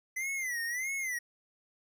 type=tone with vibrato; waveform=square; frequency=2010 Hz; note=B6; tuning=30 cents sharp; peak=-33 dBFS; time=0.16-1.19 s; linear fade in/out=10 ms; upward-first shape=sine; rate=1.6 Hz; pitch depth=150 cents each way; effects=none